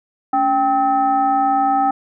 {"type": "tone with frequency modulation", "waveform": "sine", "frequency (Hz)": 784, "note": "G5", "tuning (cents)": 0, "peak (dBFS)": -13, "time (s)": [0.33, 1.91], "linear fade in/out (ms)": 5, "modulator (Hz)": 503, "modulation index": 0.69, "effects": []}